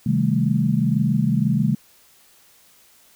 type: chord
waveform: sine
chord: A half-diminished seventh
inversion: first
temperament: just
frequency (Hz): 132 / 158.4 / 198 / 220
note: C3 / Eb3 / G3 / A3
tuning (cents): +16 / +31 / +18 / 0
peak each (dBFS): -22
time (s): 0.06-1.75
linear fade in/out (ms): 5
effects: white hiss -54 dBFS RMS until 3.15 s